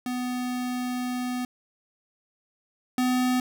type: tone pair in turn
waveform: square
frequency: 249.1 / 252 Hz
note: B3 / B3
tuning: +15 / +35 cents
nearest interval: unison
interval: 20 cents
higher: second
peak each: -28 / -22 dBFS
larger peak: second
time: 0.06-1.45 / 2.98-3.4 s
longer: first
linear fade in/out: 2 ms
effects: none